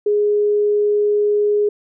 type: tone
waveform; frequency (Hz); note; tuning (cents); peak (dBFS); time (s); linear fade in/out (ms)
sine; 415.3; G#4; 0; -13; 0.06-1.69; 5
effects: none